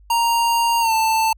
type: tone with pitch glide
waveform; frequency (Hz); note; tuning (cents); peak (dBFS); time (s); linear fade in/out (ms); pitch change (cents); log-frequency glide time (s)
square; 932.3 to 887.6; A#5 to A5; 0 to +15; -16; 0.1-1.33; 5; -85; 0.8-0.93
effects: added 50 Hz sine -45 dBFS peak until 1.37 s